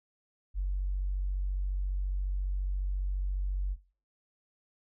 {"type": "tone", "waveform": "sine", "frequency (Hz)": 47.25, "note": "F#1", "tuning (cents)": 37, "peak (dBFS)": -27, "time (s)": [0.54, 3.77], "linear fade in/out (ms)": 50, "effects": ["noise-tail reverb RT60 0.4 s tail -22 dB re dry", "tanh soft clip ceiling -23 dBFS"]}